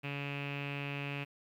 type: tone with low-pass filter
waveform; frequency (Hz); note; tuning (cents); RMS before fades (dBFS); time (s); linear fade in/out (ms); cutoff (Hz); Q
sawtooth; 141.8; C#3; +40; -39; 0.03-1.25; 20; 2600; 8.4
effects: 11-bit